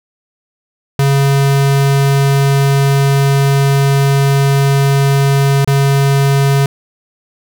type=tone with dropouts; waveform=square; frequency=138.6 Hz; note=C#3; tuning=in tune; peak=-9 dBFS; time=0.99-6.66 s; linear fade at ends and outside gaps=2 ms; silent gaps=5.647-5.675 s; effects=none